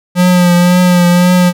square tone with vibrato, 178 Hz, F3, 33 cents sharp, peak -6 dBFS, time 0.15-1.53 s, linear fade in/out 50 ms, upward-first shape triangle, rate 1.9 Hz, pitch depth 32 cents each way, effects none

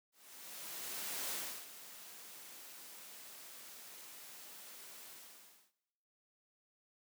white noise with ADSR envelope, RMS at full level -40 dBFS, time 0.12-5.72 s, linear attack 1200 ms, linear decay 330 ms, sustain -13 dB, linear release 630 ms, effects noise-tail reverb RT60 1.0 s tail -18 dB re dry + high-pass 200 Hz 12 dB/octave

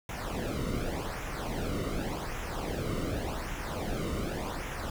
brown noise with flanger, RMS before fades -34 dBFS, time 0.09-4.9 s, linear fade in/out 2 ms, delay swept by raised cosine 0.22 to 1.22 ms, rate 0.87 Hz, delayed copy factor -0.7, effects none

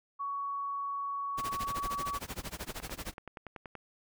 sine tone with pitch glide, 1120 to 1134.3 Hz, C#6 to C#6, +18 to +39 cents, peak -33 dBFS, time 0.19-2.19 s, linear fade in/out 20 ms, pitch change +21 cents, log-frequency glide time 1.43-1.95 s
pink noise with tremolo, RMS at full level -38 dBFS, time 1.37-3.14 s, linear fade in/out 20 ms, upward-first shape sine, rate 13 Hz, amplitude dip 95%
click train, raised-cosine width 0.5 ms, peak -28 dBFS, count 13, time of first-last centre 2.61-3.753 s, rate 10.5 Hz
effects none

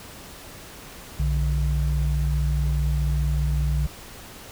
sine tone pair together, 62.04 / 146.83 Hz, B1 / D3, +9 / 0 cents, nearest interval octave + minor third, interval 1491 cents, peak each -21 / -25 dBFS, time 1.19-3.87 s, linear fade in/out 10 ms, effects pink hiss -42 dBFS RMS until 4.51 s

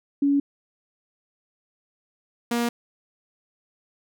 sine / sawtooth tone pair in turn, 282.2 / 236.9 Hz, C#4 / A#3, +31 / +28 cents, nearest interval minor third, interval 303 cents, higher first, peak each -17 / -18 dBFS, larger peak first, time 0.22-0.4 / 2.51-2.69 s, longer neither, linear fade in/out 5 ms, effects none

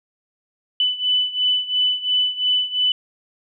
sine beating tone pair, 2993 / 2995.9 Hz, F#7 / F#7, +19 / +21 cents, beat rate 2.9 Hz, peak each -19 / -22 dBFS, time 0.8-2.92 s, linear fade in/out 2 ms, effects none

